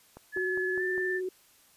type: click train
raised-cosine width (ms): 1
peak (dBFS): -31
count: 5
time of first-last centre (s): 0.17-0.98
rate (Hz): 4.94
type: tone with pitch glide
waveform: sine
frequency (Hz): 1713 to 1774.4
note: A6 to A6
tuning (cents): -47 to +14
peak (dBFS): -30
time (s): 0.32-1.21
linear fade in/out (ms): 50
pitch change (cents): +61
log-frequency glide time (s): 0.76-0.82
type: tone with vibrato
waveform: sine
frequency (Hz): 370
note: F#4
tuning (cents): 0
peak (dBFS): -30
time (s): 0.36-1.29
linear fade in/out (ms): 5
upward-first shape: square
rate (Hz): 19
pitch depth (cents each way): 16
effects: white hiss -61 dBFS RMS until 1.76 s + resampled to 32000 Hz